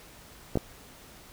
clicks, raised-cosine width 2 ms, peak -13 / -12 dBFS, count 2, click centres 0.556 / 0.573 s, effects pink hiss -51 dBFS RMS until 1.32 s

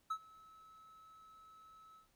triangle tone with ADSR envelope, 1297 Hz, E6, 28 cents flat, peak -32 dBFS, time 0.1-2.08 s, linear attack 10 ms, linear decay 67 ms, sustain -24 dB, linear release 120 ms, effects pink hiss -75 dBFS RMS until 2.15 s

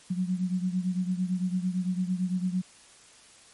sine beating tone pair, 180.6 / 189.5 Hz, F#3 / F#3, -42 / +42 cents, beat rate 8.9 Hz, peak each -27 / -31 dBFS, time 0.1-2.62 s, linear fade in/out 10 ms, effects white hiss -54 dBFS RMS until 3.53 s + MP3 48 kbps

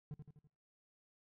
triangle tone with echo, 149 Hz, D3, 25 cents sharp, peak -40 dBFS, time 0.11-0.14 s, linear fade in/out 0 ms, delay 83 ms, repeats 4, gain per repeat -5 dB, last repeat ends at 0.472 s, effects noise-tail reverb RT60 0.5 s tail -25 dB re dry

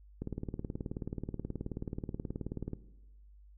click train, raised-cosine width 3 ms, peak -24 dBFS, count 48, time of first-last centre 0.22-2.733 s, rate 18.7 Hz, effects noise-tail reverb RT60 1.0 s tail -17 dB re dry + added 50 Hz sine -54 dBFS peak until 3.57 s

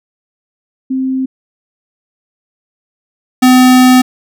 sine / square tone pair in turn, 262.2 / 254.1 Hz, C4 / B3, +4 / +49 cents, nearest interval minor second, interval 55 cents, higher first, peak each -12 / -4 dBFS, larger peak second, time 0.9-1.26 / 3.42-4.02 s, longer second, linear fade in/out 10 ms, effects none

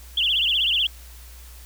sine tone with vibrato, 3089 Hz, G7, 26 cents flat, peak -18 dBFS, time 0.17-0.87 s, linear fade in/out 5 ms, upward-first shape triangle, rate 16 Hz, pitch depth 240 cents each way, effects added 60 Hz sine -41 dBFS peak until 1.65 s + white hiss -48 dBFS RMS until 1.65 s

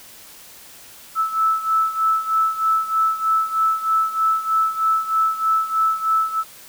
sine beating tone pair, 1310 / 1313.2 Hz, E6 / E6, -11 / -7 cents, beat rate 3.2 Hz, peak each -18 / -22 dBFS, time 1.15-6.44 s, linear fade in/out 50 ms, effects white hiss -43 dBFS RMS until 6.68 s

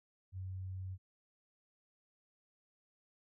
sine tone, 93.7 Hz, F#2, 22 cents sharp, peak -40 dBFS, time 0.32-0.98 s, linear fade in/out 50 ms, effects none

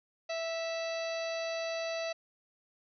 harmonic tone with a mistuned harmonic, 659.3 Hz, E5, in tune, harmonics 1 / 2 / 3 / 4 / 5 / 6 / 7 / 8 / 9, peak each -34 / -47 / -45 / -43 / -54 / -46 / -47 / -58 / -51 dBFS, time 0.29-2.13 s, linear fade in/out 10 ms, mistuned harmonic 3, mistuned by -16 cents, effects none

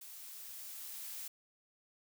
blue noise with level ramp, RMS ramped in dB -51 to -44 dBFS, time 0.01-1.28 s, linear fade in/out 5 ms, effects none

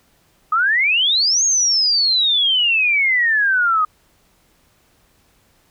sine exponential two-way sweep, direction up then down, 1230 to 6645 to 1230 Hz, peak -13 dBFS, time 0.52-3.85 s, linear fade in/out 5 ms, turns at 1.44 s, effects pink hiss -58 dBFS RMS until 5.7 s

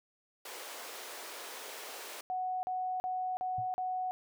pink high-pass noise, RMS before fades -45 dBFS, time 0.45-2.21 s, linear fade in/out 5 ms, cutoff 410 Hz, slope 24 dB/octave
sine tone bursts, 740 Hz, F#5, in tune, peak -32 dBFS, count 5, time 2.3-4.11 s, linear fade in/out 0 ms, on 330 ms, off 40 ms
sine tone with exponential decay, 115.8 Hz, A#2, 11 cents flat, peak -36 dBFS, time 3.58-3.69 s, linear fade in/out 5 ms, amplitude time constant 22 ms
effects none

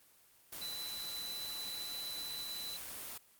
sine tone in noise, 3991 Hz, B7, 17 cents sharp, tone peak -41 dBFS, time 0.61-2.77 s, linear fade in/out 5 ms, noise white, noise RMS -45 dBFS, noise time 0.52-3.18 s, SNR +1 dB, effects white hiss -65 dBFS RMS until 3.39 s + Opus 24 kbps

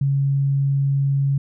sine tone, 138.59 Hz, C#3, in tune, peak -16 dBFS, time 0.01-1.38 s, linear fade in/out 5 ms, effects none

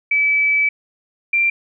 sine tone pair in turn, 2300 / 2365 Hz, D7 / D7, -37 / +12 cents, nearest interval unison, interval 49 cents, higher second, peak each -13 dBFS, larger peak neither, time 0.11-0.69 / 1.33-1.5 s, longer first, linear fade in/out 5 ms, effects none

